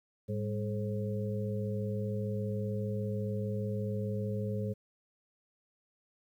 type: harmonic tone with a mistuned harmonic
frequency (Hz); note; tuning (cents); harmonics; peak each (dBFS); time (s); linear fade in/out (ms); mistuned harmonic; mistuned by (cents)
106.6; G#2; +46; 1 / 2 / 4 / 5; -34 / -37 / -40 / -41; 0.28-4.74; 20; 2; -97
effects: 11-bit